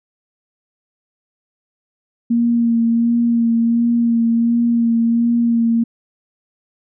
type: tone with vibrato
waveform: sine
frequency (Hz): 233.1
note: A#3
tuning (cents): 0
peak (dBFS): -12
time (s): 2.3-5.84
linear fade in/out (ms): 10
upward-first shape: sine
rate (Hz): 1.4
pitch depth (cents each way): 21
effects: none